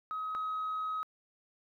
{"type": "tone pair in turn", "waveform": "sine", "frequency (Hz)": [1269, 1269], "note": ["D#6", "D#6"], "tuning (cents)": [34, 34], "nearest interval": "unison", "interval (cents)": 0, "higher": "neither", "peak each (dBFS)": [-33, -31], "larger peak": "second", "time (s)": [[0.11, 0.35], [0.35, 1.03]], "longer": "second", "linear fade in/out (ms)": 0, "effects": ["tanh soft clip ceiling -30 dBFS", "12-bit"]}